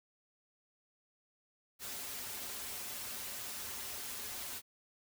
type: noise with comb filter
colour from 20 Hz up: white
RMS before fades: -43 dBFS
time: 1.79-4.62 s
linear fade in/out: 50 ms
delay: 6.2 ms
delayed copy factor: -0.9
effects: none